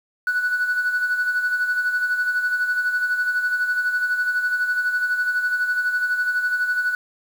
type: tone with tremolo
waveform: sine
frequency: 1480 Hz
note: F#6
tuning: in tune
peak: -15 dBFS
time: 0.27-6.95 s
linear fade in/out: 2 ms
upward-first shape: sine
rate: 12 Hz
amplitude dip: 60%
effects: tanh soft clip ceiling -15 dBFS + 7-bit